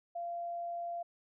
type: tone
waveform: sine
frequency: 689 Hz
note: F5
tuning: 24 cents flat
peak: -36 dBFS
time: 0.15-1.03 s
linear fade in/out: 10 ms
effects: none